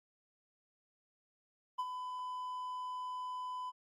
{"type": "tone with ADSR envelope", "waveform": "triangle", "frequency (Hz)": 1004, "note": "B5", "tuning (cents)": 28, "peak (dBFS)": -30, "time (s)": [1.78, 3.72], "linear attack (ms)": 14, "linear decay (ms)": 44, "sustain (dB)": -7, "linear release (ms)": 34, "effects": ["Opus 32 kbps"]}